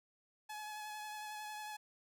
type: tone with vibrato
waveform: sawtooth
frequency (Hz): 849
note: G#5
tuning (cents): +38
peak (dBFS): -40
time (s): 0.49-1.77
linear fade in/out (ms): 10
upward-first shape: sine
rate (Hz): 11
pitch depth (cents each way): 18
effects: none